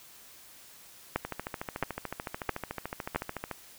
two click trains, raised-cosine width 0.5 ms, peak -12 / -19 dBFS, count 4 / 32, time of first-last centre 1.16-3.16 / 1.25-3.513 s, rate 1.5 / 13.7 Hz, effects white hiss -53 dBFS RMS until 3.78 s

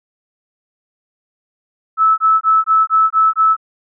sine tone bursts, 1306 Hz, E6, 17 cents flat, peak -8 dBFS, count 7, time 1.97-3.566 s, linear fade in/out 50 ms, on 210 ms, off 21 ms, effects none

